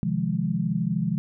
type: chord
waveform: sine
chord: F minor seventh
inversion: second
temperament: equal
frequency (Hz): 130.81 / 155.56 / 174.61 / 207.7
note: C3 / Eb3 / F3 / Ab3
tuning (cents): 0 / 0 / 0 / 0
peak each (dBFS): -31 / -29 / -26 / -28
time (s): 0.03-1.18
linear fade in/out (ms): 0
effects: none